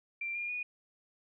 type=tone with pitch steps; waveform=sine; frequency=2362 / 2410 / 2459 Hz; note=D7 / D7 / D#7; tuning=+9 / +44 / -21 cents; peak=-34 dBFS; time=0.21-0.63 s; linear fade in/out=5 ms; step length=140 ms; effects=none